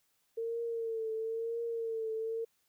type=tone with vibrato; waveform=sine; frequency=453.8 Hz; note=A#4; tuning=47 cents flat; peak=-33 dBFS; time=0.37-2.45 s; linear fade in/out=10 ms; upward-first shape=triangle; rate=1 Hz; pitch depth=52 cents each way; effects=white hiss -75 dBFS RMS until 2.68 s